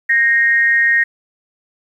sine tone with amplitude modulation, 1864.7 Hz, A#6, in tune, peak -7 dBFS, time 0.09-1.04 s, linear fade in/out 10 ms, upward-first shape sine, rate 245 Hz, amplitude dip 65%, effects 8-bit

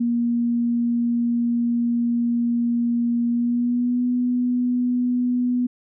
sine tone with pitch glide, 236.9 to 246.7 Hz, A#3 to B3, +28 to -2 cents, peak -18 dBFS, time 0-5.67 s, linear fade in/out 10 ms, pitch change +70 cents, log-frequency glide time 3.28-4.05 s, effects none

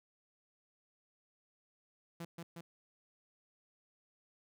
sawtooth tone with echo, 168.9 Hz, E3, 42 cents sharp, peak -38 dBFS, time 2.2-2.25 s, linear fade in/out 5 ms, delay 180 ms, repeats 2, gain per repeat -2 dB, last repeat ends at 2.61 s, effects none

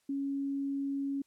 sine tone, 277.2 Hz, C#4, in tune, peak -31 dBFS, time 0.09-1.22 s, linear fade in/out 5 ms, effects white hiss -74 dBFS RMS until 1.26 s + low-pass 11000 Hz 12 dB/octave

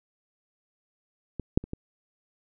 clicks, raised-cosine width 3 ms, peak -19 / -6 / -25 / -20 dBFS, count 4, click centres 1.397 / 1.575 / 1.64 / 1.734 s, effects none

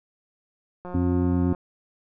click train, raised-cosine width 1 ms, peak -24 dBFS, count 126, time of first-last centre 0.85-1.548 s, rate 179 Hz
harmonic tone, 88.9 Hz, F2, 31 cents sharp, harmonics 1 / 2 / 3 / 4, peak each -24 / -27 / -23 / -30 dBFS, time 0.94-1.53 s, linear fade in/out 5 ms
effects none

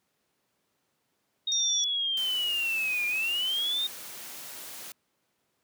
sine linear two-way sweep, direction down then up, 3729 to 2391 to 3705 Hz, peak -26 dBFS, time 1.47-3.87 s, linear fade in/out 5 ms, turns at 3.06 s
sine tone, 5690 Hz, F8, 31 cents sharp, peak -27 dBFS, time 1.52-1.84 s, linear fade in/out 0 ms
white noise, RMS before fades -42 dBFS, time 2.17-4.92 s, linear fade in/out 2 ms
effects pink hiss -75 dBFS RMS until 5.63 s + high-pass 150 Hz 12 dB/octave

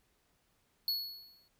square tone with exponential decay, 4377 Hz, C#8, 23 cents flat, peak -29 dBFS, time 0.88-1.48 s, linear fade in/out 1 ms, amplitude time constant 130 ms, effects pink hiss -74 dBFS RMS until 1.59 s

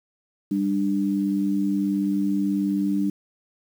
sine tone pair together, 197.89 / 296.5 Hz, G3 / D4, +17 / +17 cents, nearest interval perfect fifth, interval 700 cents, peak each -23 dBFS, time 0.51-3.1 s, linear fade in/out 5 ms, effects 8-bit

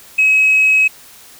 sine tone, 2556 Hz, D#7, 46 cents sharp, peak -7 dBFS, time 0.18-0.88 s, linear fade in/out 10 ms, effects tanh soft clip ceiling -5 dBFS + white hiss -41 dBFS RMS until 1.39 s

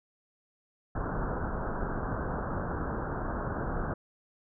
pink low-pass noise, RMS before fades -33 dBFS, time 0.95-3.94 s, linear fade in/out 5 ms, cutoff 1600 Hz, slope 96 dB/octave, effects none

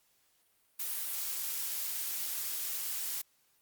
blue noise, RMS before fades -36 dBFS, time 0.79-3.22 s, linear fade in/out 10 ms, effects white hiss -71 dBFS RMS until 3.61 s + Opus 48 kbps

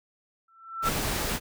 sine tone with exponential growth, 1338 Hz, E6, 25 cents sharp, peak -22 dBFS, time 0.48-0.89 s, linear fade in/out 5 ms, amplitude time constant 89 ms
pink noise, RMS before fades -29 dBFS, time 0.82-1.4 s, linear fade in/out 50 ms
effects none

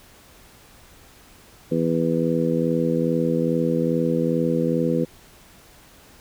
harmonic tone, 82.41 Hz, E2, in tune, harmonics 2 / 3 / 4 / 5 / 6, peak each -24 / -24 / -26 / -29 / -24 dBFS, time 1.71-5.05 s, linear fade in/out 10 ms, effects pink hiss -50 dBFS RMS until 6.2 s

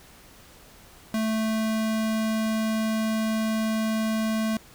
square tone, 220 Hz, A3, in tune, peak -24 dBFS, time 1.14-4.57 s, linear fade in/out 2 ms, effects pink hiss -51 dBFS RMS until 4.74 s

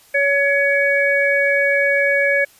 harmonic tone, 562 Hz, C#5, 24 cents sharp, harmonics 1 / 3 / 4, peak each -18 / -18 / -18 dBFS, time 0.14-2.45 s, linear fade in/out 10 ms, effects white hiss -50 dBFS RMS until 2.59 s + resampled to 32000 Hz

